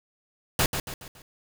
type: noise with echo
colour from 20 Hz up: pink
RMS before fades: -22 dBFS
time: 0.59-0.66 s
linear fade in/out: 2 ms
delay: 140 ms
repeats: 4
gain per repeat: -7 dB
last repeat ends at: 1.22 s
effects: none